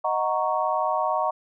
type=chord; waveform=sine; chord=D# minor seventh; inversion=none; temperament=equal; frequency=622.3 / 740 / 932.3 / 1108.7 Hz; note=D#5 / F#5 / A#5 / C#6; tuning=0 / 0 / 0 / 0 cents; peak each=-27 dBFS; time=0.04-1.31 s; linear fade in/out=10 ms; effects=none